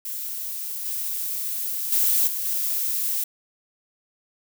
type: noise with level steps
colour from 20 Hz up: violet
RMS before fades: -31 / -28 / -20 / -28 / -25 dBFS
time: 0.05-3.24 s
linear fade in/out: 5 ms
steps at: 0.85 / 1.92 / 2.27 / 2.45 s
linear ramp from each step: 5 ms
effects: none